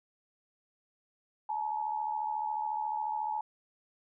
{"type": "tone pair together", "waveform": "sine", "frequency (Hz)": [858.2, 932.3], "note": ["A5", "A#5"], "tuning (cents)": [-43, 0], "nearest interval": "minor second", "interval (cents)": 143, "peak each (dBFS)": [-32, -37], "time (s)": [1.49, 3.41], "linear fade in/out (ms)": 5, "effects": []}